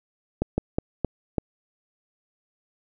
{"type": "slowing click train", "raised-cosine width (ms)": 2, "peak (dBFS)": -9, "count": 5, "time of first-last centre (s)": [0.42, 1.382], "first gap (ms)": 160, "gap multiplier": 1.28, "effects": []}